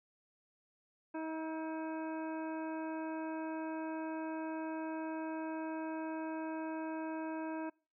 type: harmonic tone with a mistuned harmonic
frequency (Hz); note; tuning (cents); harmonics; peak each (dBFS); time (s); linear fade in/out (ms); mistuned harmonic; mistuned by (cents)
318.1; D#4; +38; 1 / 2 / 3 / 4 / 5 / 7 / 8; -39 / -45 / -45 / -56 / -51 / -62 / -57; 1.14-7.7; 10; 4; +36
effects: noise-tail reverb RT60 0.4 s tail -26 dB re dry